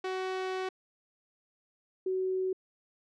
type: tone pair in turn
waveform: sawtooth / sine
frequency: 374.8 / 374.8 Hz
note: F#4 / F#4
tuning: +22 / +22 cents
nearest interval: unison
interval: 0 cents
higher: neither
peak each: -28 dBFS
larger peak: neither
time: 0.04-0.69 / 2.06-2.53 s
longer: first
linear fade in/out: 5 ms
effects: low-pass 4000 Hz 12 dB/octave